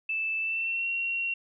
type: tone with pitch glide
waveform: sine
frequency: 2637 to 2739 Hz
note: E7 to F7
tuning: 0 to -34 cents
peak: -27 dBFS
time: 0.09-1.34 s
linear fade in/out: 5 ms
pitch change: +66 cents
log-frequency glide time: 0.39-0.88 s
effects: none